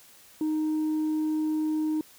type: tone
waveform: sine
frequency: 310 Hz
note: D#4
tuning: 6 cents flat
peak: -22 dBFS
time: 0.41-2.01 s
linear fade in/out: 2 ms
effects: tanh soft clip ceiling -23 dBFS + white hiss -54 dBFS RMS until 2.18 s